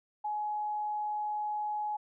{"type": "tone", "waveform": "sine", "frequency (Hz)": 842, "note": "G#5", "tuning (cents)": 24, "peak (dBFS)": -31, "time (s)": [0.24, 1.97], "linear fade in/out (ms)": 10, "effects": []}